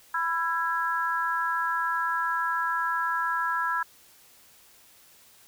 sine tone cluster, 993 / 1340 / 1651 Hz, B5 / E6 / G#6, +9 / +28 / -11 cents, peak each -29 dBFS, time 0.14-3.83 s, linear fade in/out 5 ms, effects white hiss -56 dBFS RMS until 5.47 s

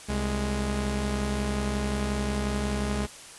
sawtooth tone pair together, 65.47 / 207.7 Hz, C2 / G#3, +2 / 0 cents, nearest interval octave + minor sixth, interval 1998 cents, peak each -25 dBFS, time 0.08-3.07 s, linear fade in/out 20 ms, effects white hiss -45 dBFS RMS until 3.38 s + resampled to 24000 Hz

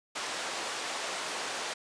pink band-pass noise, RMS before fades -36 dBFS, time 0.15-1.74 s, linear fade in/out 10 ms, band 540 to 8100 Hz, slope 12 dB/octave, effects resampled to 22050 Hz

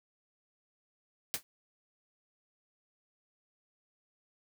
white noise with exponential decay, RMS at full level -29 dBFS, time 1.34-1.43 s, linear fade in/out 0 ms, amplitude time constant 18 ms, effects none

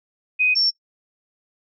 sine tone pair in turn, 2503 / 5443 Hz, D#7 / F8, +10 / -45 cents, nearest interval octave + minor second, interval 1345 cents, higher second, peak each -15 dBFS, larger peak neither, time 0.39-0.55 / 0.55-0.71 s, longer neither, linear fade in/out 20 ms, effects noise-tail reverb RT60 0.1 s tail -21 dB re dry

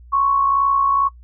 sine tone pair together, 1046.5 / 1108.7 Hz, C6 / C#6, 0 / 0 cents, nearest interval minor second, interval 100 cents, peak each -25 / -14 dBFS, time 0.12-1.09 s, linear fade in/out 20 ms, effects noise-tail reverb RT60 0.1 s tail -21 dB re dry + added 60 Hz sine -40 dBFS peak until 1.23 s

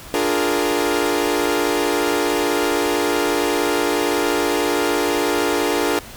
sawtooth chord, Bb dominant seventh, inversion first, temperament equal, 293.7 / 349.2 / 415.3 / 466.2 Hz, D4 / F4 / Ab4 / Bb4, 0 / 0 / 0 / 0 cents, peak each -19 dBFS, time 0.14-5.99 s, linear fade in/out 0 ms, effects pink hiss -38 dBFS RMS until 6.16 s

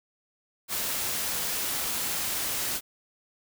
white noise, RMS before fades -30 dBFS, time 0.68-2.81 s, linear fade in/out 50 ms, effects none

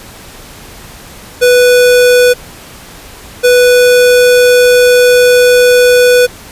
square tone pair in turn, 493.6 / 493.6 Hz, B4 / B4, -1 / -1 cents, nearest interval unison, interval 0 cents, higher neither, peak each -4 dBFS, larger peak neither, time 1.41-2.34 / 3.43-6.27 s, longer second, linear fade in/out 20 ms, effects pink hiss -32 dBFS RMS until 6.51 s + resampled to 32000 Hz

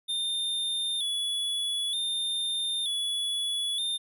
square tone with vibrato, 3510 Hz, A7, 5 cents flat, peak -28 dBFS, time 0.08-3.98 s, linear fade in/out 20 ms, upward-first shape square, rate 0.54 Hz, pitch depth 54 cents each way, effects none

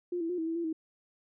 sine tone with pitch steps, 352.9 / 330.5 / 357.1 / 323.3 / 328.2 / 339.1 / 319.4 Hz, F4 / E4 / F4 / E4 / E4 / E4 / D#4, +18 / +5 / +39 / -34 / -8 / +49 / +45 cents, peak -30 dBFS, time 0.12-0.729 s, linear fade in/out 5 ms, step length 87 ms, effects none

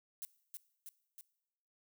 violet noise with echo, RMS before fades -43 dBFS, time 0.22-0.25 s, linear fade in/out 0 ms, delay 320 ms, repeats 3, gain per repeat -3 dB, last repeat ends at 1.21 s, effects noise-tail reverb RT60 0.9 s tail -20 dB re dry

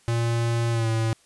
square tone with pitch glide, 116.8 to 112.56 Hz, A#2 to A2, +4 to +40 cents, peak -22 dBFS, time 0.08-1.13 s, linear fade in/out 0 ms, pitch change -64 cents, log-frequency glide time 0.71-0.88 s, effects white hiss -59 dBFS RMS until 1.25 s + resampled to 24000 Hz

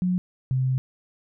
sine tone pair in turn, 181.4 / 130.06 Hz, F#3 / C3, -34 / -10 cents, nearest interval tritone, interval 576 cents, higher first, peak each -20 dBFS, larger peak neither, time 0.02-0.18 / 0.51-0.78 s, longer second, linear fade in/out 0 ms, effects none

